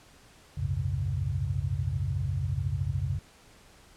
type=tone cluster; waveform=sine; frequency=64.4 / 88.8 / 102.6 / 124 / 136.9 Hz; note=C2 / F2 / G#2 / B2 / C#3; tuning=-27 / +29 / -21 / +7 / -21 cents; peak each=-37 / -31 / -34 / -37 / -32 dBFS; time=0.57-3.19 s; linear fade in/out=10 ms; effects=pink hiss -56 dBFS RMS until 3.96 s + low-pass 10000 Hz 12 dB/octave